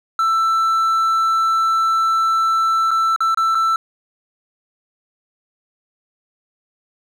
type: tone with dropouts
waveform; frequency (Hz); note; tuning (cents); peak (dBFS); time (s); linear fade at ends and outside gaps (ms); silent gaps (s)
triangle; 1330; E6; +15; -12; 0.19-3.76; 2; 2.908-2.913 / 3.162-3.205 / 3.346-3.373 / 3.548-3.552
effects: none